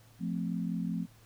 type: chord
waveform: sine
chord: F major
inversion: none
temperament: equal with one note detuned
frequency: 174.61 / 220 / 259.4 Hz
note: F3 / A3 / C4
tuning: 0 / 0 / -15 cents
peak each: -33 / -36 / -38 dBFS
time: 0.19-1.07 s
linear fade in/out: 50 ms
effects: added 112 Hz sine -58 dBFS peak until 1.25 s + pink hiss -62 dBFS RMS until 1.25 s